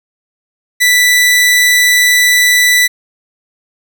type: tone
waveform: sawtooth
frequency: 1975.5 Hz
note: B6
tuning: in tune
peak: -3 dBFS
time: 0.8-2.88 s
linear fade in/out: 20 ms
effects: none